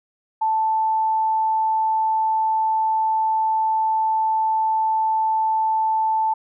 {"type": "tone", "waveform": "sine", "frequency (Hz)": 880, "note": "A5", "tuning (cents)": 0, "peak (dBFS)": -17, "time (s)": [0.41, 6.34], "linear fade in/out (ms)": 10, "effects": []}